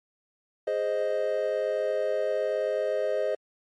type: chord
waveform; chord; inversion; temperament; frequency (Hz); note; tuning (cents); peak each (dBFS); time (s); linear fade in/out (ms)
triangle; Ab major; none; equal; 415.3 / 523.3 / 622.3; Ab4 / C5 / Eb5; 0 / 0 / 0; -29 / -27 / -26; 0.67-3.35; 5
effects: MP3 48 kbps